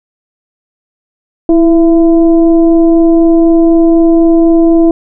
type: tone with frequency modulation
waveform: sine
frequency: 330 Hz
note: E4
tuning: 2 cents sharp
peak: -3 dBFS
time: 1.49-4.91 s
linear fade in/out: 2 ms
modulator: 342 Hz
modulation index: 0.56
effects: none